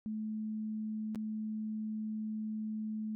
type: tone with dropouts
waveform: sine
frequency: 216.3 Hz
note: A3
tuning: 29 cents flat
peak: -35 dBFS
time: 0.06-3.15 s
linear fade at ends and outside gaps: 0 ms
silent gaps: 1.148-1.157 s
effects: none